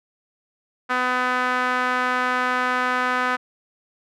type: tone with band-pass filter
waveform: sawtooth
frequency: 251.4 Hz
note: B3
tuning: 31 cents sharp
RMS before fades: -22 dBFS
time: 0.89-3.37 s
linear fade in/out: 20 ms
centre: 1400 Hz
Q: 2.3
effects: none

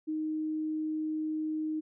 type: tone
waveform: sine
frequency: 311.1 Hz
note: D#4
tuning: in tune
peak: -30 dBFS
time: 0.07-1.81 s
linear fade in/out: 20 ms
effects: none

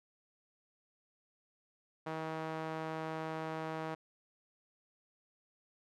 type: tone with band-pass filter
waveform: sawtooth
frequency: 159.2 Hz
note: D#3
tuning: 40 cents sharp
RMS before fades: -40 dBFS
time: 2.06-3.95 s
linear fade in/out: 10 ms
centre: 850 Hz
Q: 0.87
effects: none

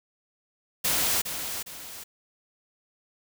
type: noise with echo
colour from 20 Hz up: white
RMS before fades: -25 dBFS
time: 0.84-1.22 s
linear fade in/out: 10 ms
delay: 410 ms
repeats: 2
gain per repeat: -8 dB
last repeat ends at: 2.04 s
effects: none

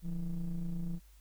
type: ring-modulated tone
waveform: triangle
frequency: 78.8 Hz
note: D#2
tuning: 23 cents sharp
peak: -28 dBFS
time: 0.02-1 s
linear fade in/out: 50 ms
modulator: 92.9 Hz
effects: added 50 Hz sine -56 dBFS peak until 1.2 s + white hiss -67 dBFS RMS until 1.2 s

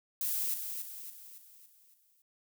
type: noise with echo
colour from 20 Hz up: violet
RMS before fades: -33 dBFS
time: 0.21-0.54 s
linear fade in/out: 2 ms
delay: 280 ms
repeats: 6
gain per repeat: -6 dB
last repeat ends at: 2.22 s
effects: none

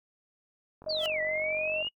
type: click train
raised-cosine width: 1 ms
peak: -34 dBFS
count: 50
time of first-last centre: 0.82-1.869 s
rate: 46.7 Hz
type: tone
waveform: sine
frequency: 622.3 Hz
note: D#5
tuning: in tune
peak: -31 dBFS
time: 0.86-1.83 s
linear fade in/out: 10 ms
type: exponential two-way sweep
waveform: sine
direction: down then up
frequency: 4764 to 1932 to 2900 Hz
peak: -30 dBFS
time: 0.89-1.89 s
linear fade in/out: 10 ms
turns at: 1.21 s
type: tone with exponential growth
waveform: sawtooth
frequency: 659.3 Hz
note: E5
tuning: in tune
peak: -27 dBFS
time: 0.92-1.06 s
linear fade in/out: 0 ms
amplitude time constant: 30 ms
effects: noise-tail reverb RT60 0.1 s tail -26 dB re dry

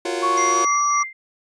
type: chord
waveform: sawtooth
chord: Gb major seventh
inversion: third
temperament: just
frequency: 346.9 / 370 / 462.5 / 555 Hz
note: F4 / Gb4 / Bb4 / Db5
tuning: -12 / 0 / -14 / +2 cents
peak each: -21 / -24 / -27 / -26 dBFS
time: 0.05-0.65 s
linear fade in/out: 5 ms
type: tone with pitch glide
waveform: sine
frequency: 1108.7 to 1162.5 Hz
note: C#6 to D6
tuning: 0 to -18 cents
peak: -17 dBFS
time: 0.22-1.04 s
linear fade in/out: 20 ms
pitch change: +82 cents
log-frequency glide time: 0.42-0.78 s
type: tone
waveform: sine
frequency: 5780 Hz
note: F#8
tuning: 41 cents flat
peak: -24 dBFS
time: 0.37-1.03 s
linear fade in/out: 5 ms
type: tone with tremolo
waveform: sine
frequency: 2093 Hz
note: C7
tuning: in tune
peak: -24 dBFS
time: 0.37-1.13 s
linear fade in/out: 5 ms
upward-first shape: sine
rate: 3.6 Hz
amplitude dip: 85%
effects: resampled to 22050 Hz

